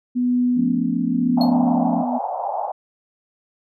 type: tone with tremolo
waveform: sine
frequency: 246.9 Hz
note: B3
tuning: in tune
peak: -15 dBFS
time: 0.15-2.19 s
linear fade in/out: 20 ms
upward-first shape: sine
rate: 0.92 Hz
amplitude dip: 55%
type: chord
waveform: sine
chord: F augmented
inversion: none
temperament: equal with one note detuned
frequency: 174.61 / 220 / 282.7 Hz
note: F3 / A3 / C#4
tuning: 0 / 0 / +34 cents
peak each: -25 dBFS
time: 0.55-2.05 s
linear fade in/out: 50 ms
type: band-pass noise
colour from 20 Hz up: pink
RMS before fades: -25 dBFS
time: 1.37-2.72 s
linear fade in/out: 10 ms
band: 650 to 850 Hz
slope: 48 dB/octave
type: tone with exponential decay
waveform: triangle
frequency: 4300 Hz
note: C8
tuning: 47 cents sharp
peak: -21 dBFS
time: 1.41-1.54 s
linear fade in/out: 2 ms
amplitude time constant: 27 ms
effects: none